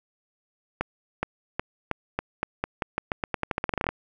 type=accelerating click train; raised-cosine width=0.5 ms; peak=-10 dBFS; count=23; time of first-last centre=0.81-3.89 s; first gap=420 ms; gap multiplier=0.87; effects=none